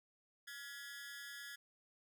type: tone with amplitude modulation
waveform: sawtooth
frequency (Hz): 1684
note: G#6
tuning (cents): +24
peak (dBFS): -40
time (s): 0.47-1.56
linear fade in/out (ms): 10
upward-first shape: sine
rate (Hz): 270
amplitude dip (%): 100
effects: none